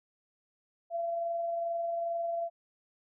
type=tone with amplitude modulation; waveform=sine; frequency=678 Hz; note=E5; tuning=49 cents sharp; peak=-29 dBFS; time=0.9-2.5 s; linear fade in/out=50 ms; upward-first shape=sine; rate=22.4 Hz; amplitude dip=25%; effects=none